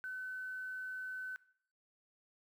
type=tone with quantisation; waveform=sine; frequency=1515 Hz; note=F#6; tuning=40 cents sharp; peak=-40 dBFS; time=0.04-1.36 s; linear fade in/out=0 ms; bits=11; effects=noise-tail reverb RT60 0.6 s tail -19 dB re dry